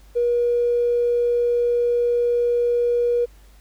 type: tone with tanh clipping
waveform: triangle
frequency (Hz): 479.6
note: A#4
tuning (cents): +49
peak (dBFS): -16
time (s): 0.15-3.26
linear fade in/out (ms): 20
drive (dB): 2
effects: added 50 Hz sine -46 dBFS peak until 3.6 s + pink hiss -56 dBFS RMS until 3.6 s